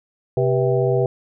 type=harmonic tone with a mistuned harmonic; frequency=130.81 Hz; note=C3; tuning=in tune; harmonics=1 / 3 / 4 / 5 / 6; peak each=-20 / -20 / -21 / -25 / -32 dBFS; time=0.37-1.06 s; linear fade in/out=2 ms; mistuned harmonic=4; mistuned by=-120 cents; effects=none